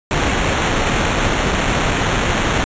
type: noise with sample-and-hold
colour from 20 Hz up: pink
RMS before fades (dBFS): -17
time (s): 0.11-2.64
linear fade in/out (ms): 0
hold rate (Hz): 4900
effects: resampled to 16000 Hz